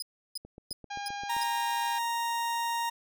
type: tone bursts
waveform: sawtooth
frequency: 5010 Hz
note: D#8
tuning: 11 cents sharp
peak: -31 dBFS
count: 5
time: 0-1.435 s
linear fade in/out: 2 ms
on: 23 ms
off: 330 ms
type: click train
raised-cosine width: 2 ms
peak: -33 dBFS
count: 8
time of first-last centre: 0.45-1.366 s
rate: 7.64 Hz
type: harmonic tone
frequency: 810 Hz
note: G#5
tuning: 43 cents flat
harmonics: 1 / 2 / 3 / 4 / 5 / 6 / 7 / 8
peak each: -36 / -42 / -46 / -48 / -50 / -52 / -53 / -54 dBFS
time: 0.9-1.99 s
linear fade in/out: 10 ms
type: tone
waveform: 40% pulse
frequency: 932.3 Hz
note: A#5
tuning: in tune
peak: -28 dBFS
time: 1.29-2.9 s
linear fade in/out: 10 ms
effects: none